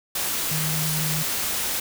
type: tone in noise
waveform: sine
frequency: 155.56 Hz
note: D#3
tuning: in tune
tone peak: -26 dBFS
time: 0.51-1.23 s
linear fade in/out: 5 ms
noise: white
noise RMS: -26 dBFS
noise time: 0.15-1.8 s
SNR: -3 dB
effects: none